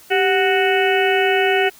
harmonic tone with a mistuned harmonic, 370 Hz, F#4, in tune, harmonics 1 / 2 / 4 / 5 / 6 / 7 / 8, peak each -17 / -20 / -23 / -24 / -25 / -25 / -26 dBFS, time 0.1-1.7 s, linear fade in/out 20 ms, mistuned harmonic 1, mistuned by +96 cents, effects white hiss -46 dBFS RMS until 1.79 s

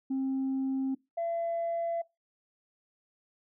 sine tone pair in turn, 266.5 / 675.2 Hz, C4 / E5, +32 / +41 cents, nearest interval octave + major third, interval 1609 cents, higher second, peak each -26 / -28 dBFS, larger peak first, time 0.1-0.95 / 1.17-2.02 s, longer neither, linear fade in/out 10 ms, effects noise-tail reverb RT60 0.2 s tail -21 dB re dry + tanh soft clip ceiling -26 dBFS

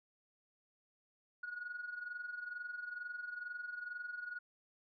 sine tone with amplitude modulation, 1452 Hz, F#6, 33 cents flat, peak -38 dBFS, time 1.43-4.39 s, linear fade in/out 5 ms, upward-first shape sine, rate 22.2 Hz, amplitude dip 70%, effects tanh soft clip ceiling -35 dBFS

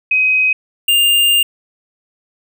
sine / square tone pair in turn, 2523 / 2804 Hz, D#7 / F7, +23 / +6 cents, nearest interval major second, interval 183 cents, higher second, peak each -10 dBFS, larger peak neither, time 0.11-0.53 / 0.88-1.43 s, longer second, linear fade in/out 5 ms, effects none

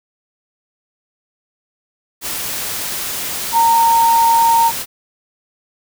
sine tone in noise, 921 Hz, A#5, 21 cents flat, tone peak -9 dBFS, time 3.52-4.72 s, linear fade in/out 50 ms, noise white, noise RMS -23 dBFS, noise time 2.21-4.86 s, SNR +11 dB, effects none

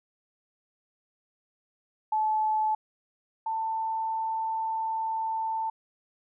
sine tone pair in turn, 865 / 890.3 Hz, A5 / A5, -30 / +20 cents, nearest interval unison, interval 50 cents, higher second, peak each -23 / -27 dBFS, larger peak first, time 2.12-2.75 / 3.46-5.7 s, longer second, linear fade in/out 5 ms, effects none

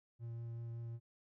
triangle tone with vibrato, 116.54 Hz, A#2, in tune, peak -40 dBFS, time 0.19-1 s, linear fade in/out 50 ms, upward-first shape triangle, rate 5.3 Hz, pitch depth 11 cents each way, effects none

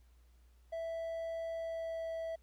triangle tone with pitch glide, 659.3 to 655.1 Hz, E5 to E5, 0 to -11 cents, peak -35 dBFS, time 0.72-2.36 s, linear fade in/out 10 ms, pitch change -11 cents, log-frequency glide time 1.54-2.1 s, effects added 60 Hz sine -61 dBFS peak until 2.42 s + pink hiss -75 dBFS RMS until 2.42 s

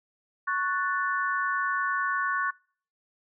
sine chord, F# minor, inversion second, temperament equal, 1108.7 / 1480 / 1760 Hz, C#6 / F#6 / A6, 0 / 0 / 0 cents, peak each -28 / -29 / -32 dBFS, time 0.47-2.51 s, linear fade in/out 10 ms, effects noise-tail reverb RT60 0.5 s tail -26 dB re dry

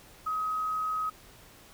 sine tone with quantisation, 1266 Hz, D#6, 30 cents sharp, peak -28 dBFS, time 0.26-1.1 s, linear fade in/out 10 ms, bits 9, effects pink hiss -54 dBFS RMS until 1.73 s

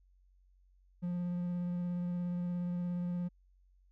triangle tone with vibrato, 176.3 Hz, F3, 17 cents sharp, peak -31 dBFS, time 1.02-3.29 s, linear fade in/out 20 ms, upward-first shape square, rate 17 Hz, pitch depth 9 cents each way, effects added 46 Hz sine -63 dBFS peak until 3.91 s

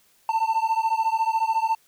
triangle beating tone pair, 889 / 903 Hz, A5 / A5, +18 / +45 cents, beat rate 14 Hz, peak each -21 / -22 dBFS, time 0.29-1.75 s, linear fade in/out 2 ms, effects white hiss -61 dBFS RMS until 1.87 s

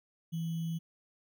sine tone with sample-and-hold, 164.5 Hz, E3, 3 cents flat, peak -32 dBFS, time 0.32-0.79 s, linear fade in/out 20 ms, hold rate 3150 Hz, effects none

